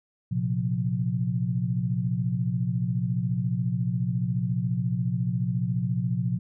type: chord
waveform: sine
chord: Bb suspended second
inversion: none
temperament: equal with one note detuned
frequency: 116.54 / 130.81 / 177.36 Hz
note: Bb2 / C3 / F3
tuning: 0 / 0 / +27 cents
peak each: -28 dBFS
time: 0.31-6.39 s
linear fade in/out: 10 ms
effects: none